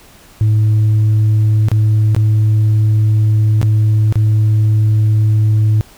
sine tone with dropouts, 107.7 Hz, A2, 37 cents flat, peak -6 dBFS, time 0.41-5.81 s, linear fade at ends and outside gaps 0 ms, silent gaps 1.685-1.716 / 2.148-2.164 / 3.615-3.629 / 4.125-4.156 s, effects tanh soft clip ceiling -7 dBFS + pink hiss -43 dBFS RMS until 5.97 s

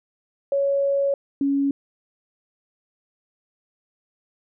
sine tone pair in turn, 557 / 278.5 Hz, C#5 / C#4, +8 / +8 cents, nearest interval octave, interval 1200 cents, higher first, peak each -18 dBFS, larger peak neither, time 0.52-1.14 / 1.41-1.71 s, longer first, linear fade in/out 2 ms, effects none

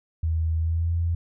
sine tone with pitch glide, 80.8 to 84.47 Hz, E2 to E2, -34 to +43 cents, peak -21 dBFS, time 0.23-1.15 s, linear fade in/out 5 ms, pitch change +77 cents, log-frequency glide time 0.58-0.93 s, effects none

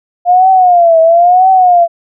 sine tone with vibrato, 703 Hz, F5, 11 cents sharp, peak -3 dBFS, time 0.25-1.88 s, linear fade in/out 50 ms, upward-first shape triangle, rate 1 Hz, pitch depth 150 cents each way, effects none

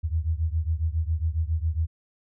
sine beating tone pair, 77.9 / 85.2 Hz, D#2 / F2, +3 / -42 cents, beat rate 7.3 Hz, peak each -25 / -27 dBFS, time 0.03-1.87 s, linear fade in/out 20 ms, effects none

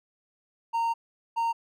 triangle tone pair in turn, 922 / 922 Hz, A#5 / A#5, -19 / -19 cents, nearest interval unison, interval 0 cents, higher neither, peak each -22 dBFS, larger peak neither, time 0.73-0.94 / 1.36-1.53 s, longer first, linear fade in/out 20 ms, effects none

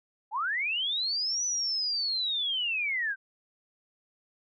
sine linear two-way sweep, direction up then down, 784 to 6000 to 1520 Hz, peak -27 dBFS, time 0.31-3.16 s, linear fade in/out 50 ms, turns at 1.45 s, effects none

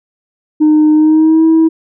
sine tone with pitch glide, 306.1 to 322.8 Hz, D#4 to E4, -28 to -36 cents, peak -3 dBFS, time 0.6-1.69 s, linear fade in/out 20 ms, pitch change +92 cents, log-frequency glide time 0.93-1.44 s, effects tanh soft clip ceiling -3 dBFS

